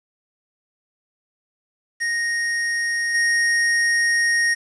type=tone with level steps; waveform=square; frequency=1864.7 Hz; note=A#6; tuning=in tune; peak=-21 / -17 dBFS; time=2-4.55 s; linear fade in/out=20 ms; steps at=3.14 s; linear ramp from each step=10 ms; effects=resampled to 22050 Hz + 8-bit